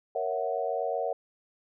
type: chord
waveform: sine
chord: F# dominant seventh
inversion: first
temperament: equal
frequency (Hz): 466.2 / 554.4 / 659.3 / 740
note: A#4 / C#5 / E5 / F#5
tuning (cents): 0 / 0 / 0 / 0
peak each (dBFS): -33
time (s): 0.15-1.13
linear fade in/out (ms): 5
effects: none